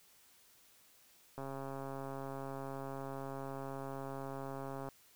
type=click train; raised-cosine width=1 ms; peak=-30 dBFS; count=478; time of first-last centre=1.38-4.887 s; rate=136 Hz; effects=white hiss -65 dBFS RMS until 5.15 s